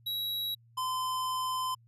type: tone pair in turn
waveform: square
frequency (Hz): 3874 / 1026.1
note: B7 / C6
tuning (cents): -34 / -34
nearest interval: octave + major seventh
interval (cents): 2300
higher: first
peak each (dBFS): -32 / -31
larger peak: second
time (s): 0.06-0.55 / 0.77-1.75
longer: second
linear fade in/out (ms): 10
effects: added 116 Hz sine -58 dBFS peak until 1.87 s + resampled to 32000 Hz